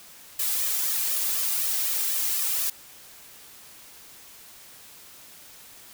blue noise with flanger, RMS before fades -26 dBFS, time 0.39-2.7 s, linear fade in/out 5 ms, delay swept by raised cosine 1.6 to 2.52 ms, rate 4 Hz, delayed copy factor +0.9, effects white hiss -48 dBFS RMS until 5.93 s

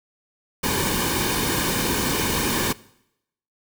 pink noise with comb filter, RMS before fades -23 dBFS, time 0.63-2.73 s, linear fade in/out 10 ms, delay 1.5 ms, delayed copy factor -0.65, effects noise-tail reverb RT60 0.8 s tail -21 dB re dry

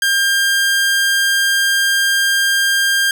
sawtooth tone, 1600 Hz, G6, 35 cents sharp, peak -9 dBFS, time 0.02-3.11 s, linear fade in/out 2 ms, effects none

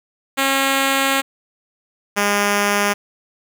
5% pulse tone pair in turn, 271.6 / 203.9 Hz, C#4 / G#3, -35 / -32 cents, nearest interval perfect fourth, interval 497 cents, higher first, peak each -4 dBFS, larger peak neither, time 0.37-1.22 / 2.16-2.94 s, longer first, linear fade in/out 20 ms, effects none

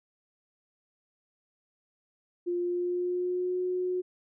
sine tone with pitch glide, 351.1 to 364.1 Hz, F4 to F#4, +9 to -28 cents, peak -27 dBFS, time 2.46-4.02 s, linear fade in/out 20 ms, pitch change +63 cents, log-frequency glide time 2.58-3.59 s, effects none

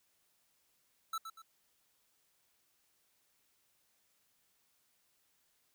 square tone with echo, 1318.5 Hz, E6, in tune, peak -36 dBFS, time 1.13-1.18 s, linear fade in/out 5 ms, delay 120 ms, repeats 2, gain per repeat -8 dB, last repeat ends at 1.42 s, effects white hiss -75 dBFS RMS until 5.74 s

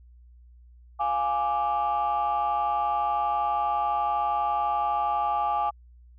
sine chord, D diminished, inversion first, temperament equal, 698.5 / 830.6 / 1174.7 Hz, F5 / Ab5 / D6, 0 / 0 / 0 cents, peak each -29 / -24 / -27 dBFS, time 0.99-5.71 s, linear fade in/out 20 ms, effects tanh soft clip ceiling -18 dBFS + added 60 Hz sine -49 dBFS peak until 6.18 s

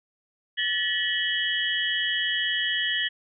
sine tone cluster, 1748 / 1924 / 2977 / 3261 Hz, A6 / B6 / F#7 / G#7, -12 / -46 / +10 / -32 cents, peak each -29 dBFS, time 0.57-3.09 s, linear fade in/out 20 ms, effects none

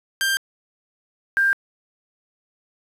sawtooth / sine tone pair in turn, 1584 / 1591 Hz, G6 / G6, +18 / +25 cents, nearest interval unison, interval 7 cents, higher second, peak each -15 dBFS, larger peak neither, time 0.21-0.37 / 1.37-1.53 s, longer neither, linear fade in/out 0 ms, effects resampled to 32000 Hz + 7-bit

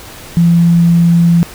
sine tone, 170 Hz, F3, 46 cents flat, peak -5 dBFS, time 0.37-1.43 s, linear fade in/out 0 ms, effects pink hiss -32 dBFS RMS until 1.54 s

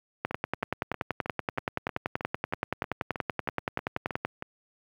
two click trains, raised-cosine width 0.5 ms, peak -19 / -12 dBFS, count 14 / 43, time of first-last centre 0.31-4.424 / 0.25-4.25 s, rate 3.16 / 10.5 Hz, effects high-pass 80 Hz 12 dB/octave + 9-bit

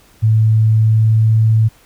sine tone with pitch glide, 110 to 110.77 Hz, A2 to A2, 0 to +12 cents, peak -8 dBFS, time 0.22-1.69 s, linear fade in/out 20 ms, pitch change +12 cents, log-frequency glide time 0.77-1.42 s, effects pink hiss -49 dBFS RMS until 1.85 s

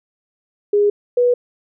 sine tone pair in turn, 411.2 / 489 Hz, G#4 / B4, -17 / -17 cents, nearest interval minor third, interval 300 cents, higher second, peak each -11 dBFS, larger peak neither, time 0.73-0.9 / 1.17-1.34 s, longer neither, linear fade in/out 5 ms, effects none

